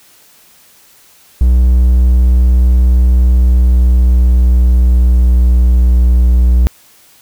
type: tone with pitch glide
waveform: triangle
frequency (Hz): 61.74 to 60.85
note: B1 to B1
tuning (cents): 0 to -25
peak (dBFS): -3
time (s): 1.41-6.67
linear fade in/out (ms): 0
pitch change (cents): -25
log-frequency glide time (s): 3.22-5.72
effects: white hiss -45 dBFS RMS until 7.21 s